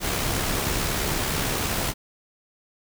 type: noise with amplitude modulation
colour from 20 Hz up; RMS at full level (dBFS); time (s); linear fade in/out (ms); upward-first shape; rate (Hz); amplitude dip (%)
pink; -24; 0-1.94; 50; sine; 69; 35
effects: none